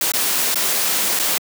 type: noise with dropouts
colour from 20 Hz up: white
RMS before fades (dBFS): -19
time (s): 0.01-1.38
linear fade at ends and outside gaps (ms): 2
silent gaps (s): 0.119-0.136 / 0.545-0.556 / 1.191-1.197
effects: high-pass 200 Hz 12 dB/octave